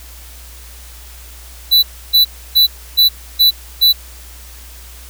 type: tone bursts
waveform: square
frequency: 3970 Hz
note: B7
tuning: 8 cents sharp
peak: -7 dBFS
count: 6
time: 1.71-3.93 s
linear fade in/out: 20 ms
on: 120 ms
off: 300 ms
effects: added 60 Hz sine -35 dBFS peak until 5.09 s + white hiss -39 dBFS RMS until 5.09 s